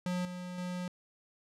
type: tone with level steps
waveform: square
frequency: 179.9 Hz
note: F#3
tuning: 48 cents flat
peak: -32 / -40 / -36 dBFS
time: 0.06-0.88 s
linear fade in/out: 2 ms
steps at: 0.25 / 0.58 s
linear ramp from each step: 2 ms
effects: low-pass 9000 Hz 12 dB/octave